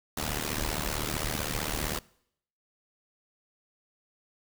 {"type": "noise with amplitude modulation", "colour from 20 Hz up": "pink", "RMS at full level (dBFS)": -28, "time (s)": [0.17, 1.99], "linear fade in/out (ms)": 5, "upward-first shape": "sine", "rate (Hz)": 75.5, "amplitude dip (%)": 90, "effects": ["noise-tail reverb RT60 0.7 s tail -23 dB re dry"]}